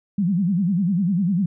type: tone with vibrato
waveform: sine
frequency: 185 Hz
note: F#3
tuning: in tune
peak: -17 dBFS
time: 0.18-1.46 s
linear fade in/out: 5 ms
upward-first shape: sine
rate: 10 Hz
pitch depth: 200 cents each way
effects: none